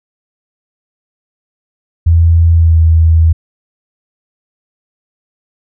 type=tone with pitch glide; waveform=sine; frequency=83.4 to 81.31 Hz; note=E2 to E2; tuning=+21 to -23 cents; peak=-4 dBFS; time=2.06-3.33 s; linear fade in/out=10 ms; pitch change=-44 cents; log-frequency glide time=2.53-2.78 s; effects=none